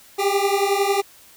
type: beating tone pair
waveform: 25% pulse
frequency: 392.9 / 403.9 Hz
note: G4 / G#4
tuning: +4 / -48 cents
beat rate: 11 Hz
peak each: -17 dBFS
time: 0.18-1.02 s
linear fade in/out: 20 ms
effects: white hiss -49 dBFS RMS until 1.36 s